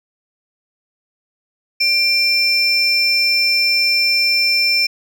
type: tone pair together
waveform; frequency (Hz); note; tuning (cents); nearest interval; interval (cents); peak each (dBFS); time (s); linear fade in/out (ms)
triangle; 2372 / 5319; D7 / E8; +17 / +15; octave + major second; 1398; -13; 1.8-4.87; 10
effects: tanh soft clip ceiling -7 dBFS